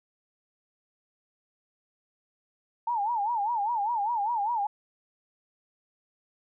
sine tone with vibrato, 880 Hz, A5, in tune, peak -25 dBFS, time 2.87-4.67 s, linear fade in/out 5 ms, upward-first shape sine, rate 5 Hz, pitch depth 170 cents each way, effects none

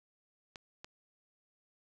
clicks, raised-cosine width 0.2 ms, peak -28 dBFS, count 2, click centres 0.558 / 0.845 s, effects none

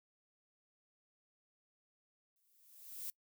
violet noise with exponential growth, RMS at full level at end -41 dBFS, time 2.36-3.1 s, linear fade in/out 1 ms, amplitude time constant 160 ms, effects noise-tail reverb RT60 0.1 s tail -24 dB re dry

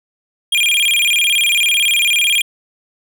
square tone with vibrato, 2794 Hz, F7, in tune, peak -12 dBFS, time 0.52-2.42 s, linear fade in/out 5 ms, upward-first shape square, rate 18 Hz, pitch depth 260 cents each way, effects none

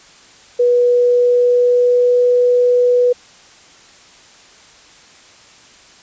sine tone with pitch glide, 487.1 to 491.3 Hz, B4 to B4, -24 to -9 cents, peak -9 dBFS, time 0.59-3.13 s, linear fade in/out 10 ms, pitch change +15 cents, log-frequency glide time 0.7-2.23 s, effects white hiss -44 dBFS RMS until 6.02 s + resampled to 16000 Hz

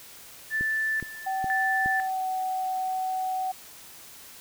sine tone with tremolo, 1760 Hz, A6, in tune, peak -24 dBFS, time 0.5-2.1 s, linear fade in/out 50 ms, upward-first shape square, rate 1 Hz, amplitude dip 80%
click train, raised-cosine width 3 ms, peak -23 dBFS, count 4, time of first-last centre 0.61-1.86 s, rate 2.4 Hz
sine tone with pitch glide, 766 to 750.2 Hz, G5 to F#5, -40 to +24 cents, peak -26 dBFS, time 1.26-3.52 s, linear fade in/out 10 ms, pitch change -36 cents, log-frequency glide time 1.89-2.28 s
effects white hiss -47 dBFS RMS until 4.4 s

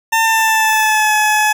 20% pulse tone with pitch glide, 900 to 852.4 Hz, A5 to G#5, +39 to +45 cents, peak -6 dBFS, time 0.12-1.53 s, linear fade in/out 10 ms, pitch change -94 cents, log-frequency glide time 0.22-1.14 s, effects none

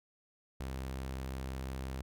sawtooth tone, 65.8 Hz, C2, 10 cents sharp, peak -34 dBFS, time 0.6-2.02 s, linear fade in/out 5 ms, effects none

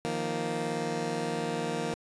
15% pulse chord, Eb suspended second, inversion none, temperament just, 155.56 / 175.01 / 233.3 Hz, Eb3 / F3 / Bb3, 0 / +4 / +2 cents, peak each -29 / -30 / -28 dBFS, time 0.05-1.94 s, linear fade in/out 0 ms, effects resampled to 22050 Hz

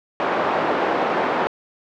white band-pass noise, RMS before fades -21 dBFS, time 0.2-1.47 s, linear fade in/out 0 ms, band 320 to 910 Hz, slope 12 dB/octave, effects low-pass 4000 Hz 12 dB/octave

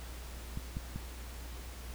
clicks, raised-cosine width 5 ms, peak -25 dBFS, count 3, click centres 0.574 / 0.769 / 0.96 s, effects added 60 Hz sine -43 dBFS peak until 1.94 s + pink hiss -50 dBFS RMS until 1.94 s

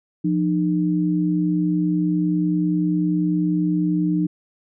sine tone pair together, 174.61 / 304.8 Hz, F3 / D#4, 0 / -36 cents, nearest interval minor seventh, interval 964 cents, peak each -20 dBFS, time 0.24-4.27 s, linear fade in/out 10 ms, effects none

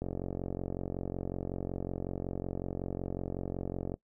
click train, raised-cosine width 2 ms, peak -22 dBFS, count 179, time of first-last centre 0.02-3.941 s, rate 45.4 Hz, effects noise-tail reverb RT60 0.1 s tail -21 dB re dry

